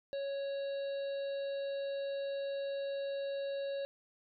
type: harmonic tone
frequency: 554.4 Hz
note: C#5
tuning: in tune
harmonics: 1 / 3 / 5 / 7 / 8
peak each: -35 / -53 / -57 / -52 / -60 dBFS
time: 0.13-3.85 s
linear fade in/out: 0 ms
effects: none